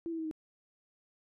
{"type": "tone with pitch steps", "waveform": "sine", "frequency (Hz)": [334.5, 327.2, 320.1, 313.2], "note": ["E4", "E4", "D#4", "D#4"], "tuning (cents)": [25, -13, 49, 11], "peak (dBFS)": -34, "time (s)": [0.06, 0.312], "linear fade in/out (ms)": 0, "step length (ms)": 63, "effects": []}